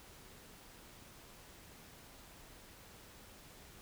silence, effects pink hiss -57 dBFS RMS until 3.81 s

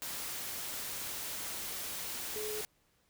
sine tone in noise, 426.3 Hz, G#4, 45 cents sharp, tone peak -38 dBFS, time 2.36-2.61 s, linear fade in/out 0 ms, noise white, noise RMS -40 dBFS, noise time 0.02-2.65 s, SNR -1 dB, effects pink hiss -72 dBFS RMS until 3.09 s

